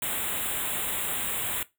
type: band-stop noise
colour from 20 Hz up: white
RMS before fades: -30 dBFS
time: 0.02-1.63 s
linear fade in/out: 2 ms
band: 3800 to 7300 Hz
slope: 96 dB/octave
effects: noise-tail reverb RT60 0.2 s tail -18 dB re dry